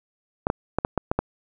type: clicks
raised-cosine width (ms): 1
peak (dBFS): -7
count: 7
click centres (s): 0.469 / 0.501 / 0.786 / 0.849 / 0.977 / 1.115 / 1.19
effects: none